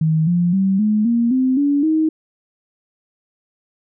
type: tone with pitch steps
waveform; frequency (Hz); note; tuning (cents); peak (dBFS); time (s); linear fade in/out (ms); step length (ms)
sine; 158.4 / 174.74 / 192.77 / 212.7 / 234.6 / 258.8 / 285.5 / 315; D#3 / F3 / G3 / G#3 / A#3 / C4 / D4 / D#4; +31 / +1 / -29 / +42 / +11 / -19 / -49 / +21; -13; 0.01-2.09; 5; 260
effects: none